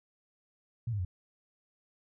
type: tone with pitch steps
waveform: sine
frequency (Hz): 117.6 / 102.97 / 90.16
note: A#2 / G#2 / F#2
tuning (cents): +16 / -14 / -44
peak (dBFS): -30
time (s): 0.87-1.05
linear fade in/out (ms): 5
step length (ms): 60
effects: none

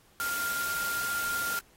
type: tone in noise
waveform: sine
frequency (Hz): 1396.9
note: F6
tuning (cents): 0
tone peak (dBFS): -30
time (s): 0.2-1.59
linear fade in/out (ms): 0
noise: white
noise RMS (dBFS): -36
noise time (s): 0.2-1.59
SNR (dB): +3
effects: pink hiss -62 dBFS RMS until 1.76 s + AAC 48 kbps

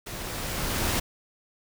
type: noise with level ramp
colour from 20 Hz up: pink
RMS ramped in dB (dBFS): -37 to -25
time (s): 0.06-1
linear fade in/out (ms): 10
effects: none

